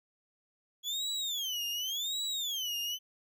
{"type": "tone with vibrato", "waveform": "35% pulse", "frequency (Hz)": 3322, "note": "G#7", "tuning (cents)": 0, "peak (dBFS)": -31, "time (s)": [0.83, 2.99], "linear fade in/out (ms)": 50, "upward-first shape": "sine", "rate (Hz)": 0.89, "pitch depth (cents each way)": 280, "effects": []}